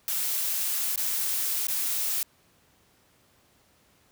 blue noise with dropouts, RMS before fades -28 dBFS, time 0.08-2.23 s, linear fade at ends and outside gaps 1 ms, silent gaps 0.959-0.976 / 1.67-1.683 s, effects pink hiss -63 dBFS RMS until 4.11 s + high-pass 60 Hz 12 dB/octave

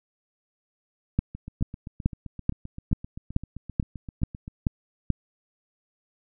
two click trains, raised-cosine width 5 ms, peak -24 / -9 dBFS, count 25 / 10, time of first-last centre 1.35-4.479 / 1.19-5.103 s, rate 7.67 / 2.3 Hz, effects none

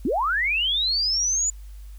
sine linear sweep, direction up, 207.7 to 7040 Hz, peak -20 dBFS, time 0.05-1.5 s, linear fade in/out 2 ms, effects added 50 Hz sine -37 dBFS peak until 1.98 s + white hiss -58 dBFS RMS until 1.98 s

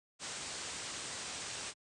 white low-pass noise, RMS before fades -43 dBFS, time 0.19-1.74 s, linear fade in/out 50 ms, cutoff 8900 Hz, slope 96 dB/octave, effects high-pass 60 Hz 12 dB/octave

